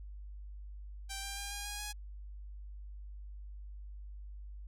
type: tone with pitch steps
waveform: 5% pulse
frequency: 784 / 793.6 / 803.3 / 813.1 / 823 / 833 Hz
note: G5 / G5 / G5 / G#5 / G#5 / G#5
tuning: 0 / +21 / +42 / -37 / -16 / +5 cents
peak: -28 dBFS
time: 1.09-1.93 s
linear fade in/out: 20 ms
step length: 140 ms
effects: added 50 Hz sine -44 dBFS peak until 4.67 s